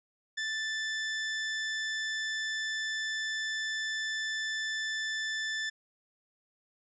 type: tone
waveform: sawtooth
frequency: 1760 Hz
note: A6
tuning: in tune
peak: -28 dBFS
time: 0.37-5.7 s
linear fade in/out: 10 ms
effects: resampled to 16000 Hz